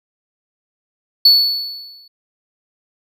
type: tone with exponential decay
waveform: triangle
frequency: 4435 Hz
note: C#8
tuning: in tune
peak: -3 dBFS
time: 1.25-2.08 s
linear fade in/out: 5 ms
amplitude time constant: 180 ms
effects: none